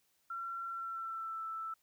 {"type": "tone with pitch glide", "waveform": "sine", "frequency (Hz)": [1361, 1322.3], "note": ["F6", "E6"], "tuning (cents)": [-45, 5], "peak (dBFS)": -38, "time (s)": [0.3, 1.74], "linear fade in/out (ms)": 5, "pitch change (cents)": -50, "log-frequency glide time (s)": [0.67, 1.43], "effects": ["white hiss -75 dBFS RMS until 1.82 s"]}